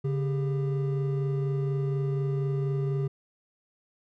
triangle tone pair together, 140.68 / 397.9 Hz, C#3 / G4, +26 / +26 cents, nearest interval octave + tritone, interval 1800 cents, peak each -24 / -31 dBFS, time 0.04-3.08 s, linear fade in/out 10 ms, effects none

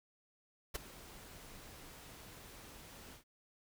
pink noise with ADSR envelope, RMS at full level -37 dBFS, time 0.74-3.24 s, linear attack 15 ms, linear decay 14 ms, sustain -17 dB, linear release 110 ms, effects none

